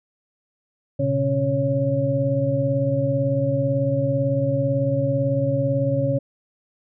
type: tone cluster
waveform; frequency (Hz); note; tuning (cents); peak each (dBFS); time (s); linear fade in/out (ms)
sine; 119.6 / 137.6 / 274.7 / 555; A#2 / C#3 / C#4 / C#5; +45 / -12 / -16 / +2; -26 / -23 / -26 / -22; 0.99-6.19; 10
effects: none